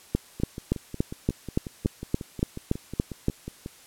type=two click trains; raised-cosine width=3 ms; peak=-9 / -21 dBFS; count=12 / 19; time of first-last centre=0.15-3.284 / 0.4-3.661 s; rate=3.51 / 5.52 Hz; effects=white hiss -52 dBFS RMS until 3.86 s + low-pass 12000 Hz 12 dB/octave